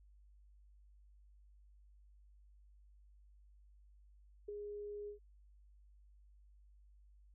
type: tone with ADSR envelope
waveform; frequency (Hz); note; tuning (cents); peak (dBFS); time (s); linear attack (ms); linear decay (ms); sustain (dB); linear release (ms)
sine; 413.2; G#4; -9; -39; 4.48-5.19; 9; 8; -4; 110
effects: added 50 Hz sine -61 dBFS peak until 7.34 s